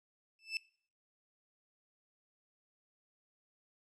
30% pulse tone with exponential growth, 2638 Hz, E7, 1 cent sharp, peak -28 dBFS, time 0.39-0.57 s, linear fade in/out 1 ms, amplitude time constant 37 ms, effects noise-tail reverb RT60 0.5 s tail -22 dB re dry + resampled to 22050 Hz

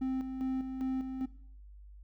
triangle tone with tremolo, 261.6 Hz, C4, in tune, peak -28 dBFS, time 0.01-1.26 s, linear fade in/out 10 ms, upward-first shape square, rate 2.5 Hz, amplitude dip 50%, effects noise-tail reverb RT60 0.6 s tail -19 dB re dry + added 50 Hz sine -49 dBFS peak until 2.03 s

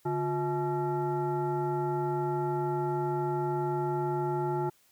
sine tone with frequency modulation, 357 Hz, F4, 38 cents sharp, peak -27 dBFS, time 0.05-4.7 s, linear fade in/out 10 ms, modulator 501 Hz, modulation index 1.2, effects white hiss -65 dBFS RMS until 4.91 s

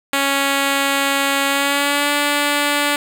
5% pulse tone with pitch glide, 277.2 to 290 Hz, C#4 to D4, 0 to -22 cents, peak -4 dBFS, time 0.13-2.96 s, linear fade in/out 2 ms, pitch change +78 cents, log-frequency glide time 1.48-2.11 s, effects none

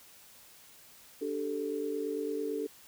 sine chord, D suspended fourth, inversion none, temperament just, 293.7 / 391.6 / 440.5 Hz, D4 / G4 / A4, 0 / -2 / +2 cents, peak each -37 / -38 / -34 dBFS, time 1.21-2.67 s, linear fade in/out 10 ms, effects white hiss -56 dBFS RMS until 2.87 s

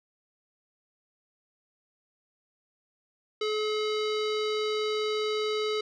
square tone with low-pass filter, 427.6 Hz, A4, 49 cents flat, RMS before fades -29 dBFS, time 3.41-5.81 s, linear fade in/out 5 ms, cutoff 4200 Hz, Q 2.7, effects none

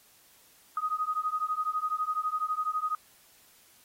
sine beating tone pair, 1244.5 / 1256.5 Hz, D#6 / D#6, 0 / +17 cents, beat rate 12 Hz, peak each -31 dBFS, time 0.77-2.95 s, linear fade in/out 2 ms, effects white hiss -60 dBFS RMS until 3.84 s + AAC 48 kbps

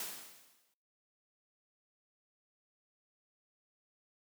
white noise with exponential decay, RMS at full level -39 dBFS, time 0-0.74 s, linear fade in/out 2 ms, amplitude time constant 160 ms, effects noise-tail reverb RT60 0.7 s tail -25 dB re dry + high-pass 150 Hz 12 dB/octave

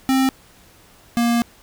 square tone pair in turn, 264.4 / 235.6 Hz, C4 / A#3, +18 / +19 cents, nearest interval major second, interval 199 cents, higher first, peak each -15 / -16 dBFS, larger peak first, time 0.09-0.29 / 1.17-1.42 s, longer second, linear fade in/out 0 ms, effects pink hiss -50 dBFS RMS until 1.62 s

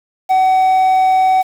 triangle tone with quantisation, 753 Hz, F#5, 30 cents sharp, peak -7 dBFS, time 0.29-1.43 s, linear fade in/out 20 ms, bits 6, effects none

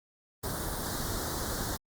pink band-stop noise, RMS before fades -34 dBFS, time 0.43-1.77 s, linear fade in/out 10 ms, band 1800 to 3600 Hz, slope 48 dB/octave, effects Opus 32 kbps

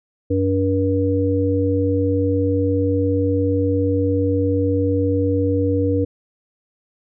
harmonic tone, 95.7 Hz, G2, 41 cents flat, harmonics 1 / 3 / 5, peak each -20 / -20 / -20 dBFS, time 0.3-6.05 s, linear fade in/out 10 ms, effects none

